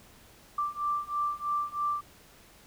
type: beating tone pair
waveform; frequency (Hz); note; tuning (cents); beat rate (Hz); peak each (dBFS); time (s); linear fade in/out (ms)
sine; 1174.7 / 1177.8; D6 / D6; 0 / +5; 3.1; -32 / -31; 0.58-2.01; 5
effects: pink hiss -56 dBFS RMS until 2.66 s